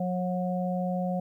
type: harmonic tone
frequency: 181.3 Hz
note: F#3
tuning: 35 cents flat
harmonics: 1 / 3 / 4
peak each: -28 / -33 / -34 dBFS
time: 0-1.2 s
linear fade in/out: 5 ms
effects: 11-bit